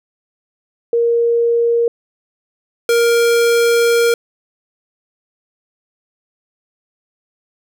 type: tone pair in turn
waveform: sine / square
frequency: 468.5 / 468.5 Hz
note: A#4 / A#4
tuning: +9 / +9 cents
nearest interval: unison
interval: 0 cents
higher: neither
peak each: -11 dBFS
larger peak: neither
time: 0.93-1.88 / 2.89-4.14 s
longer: second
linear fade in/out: 2 ms
effects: none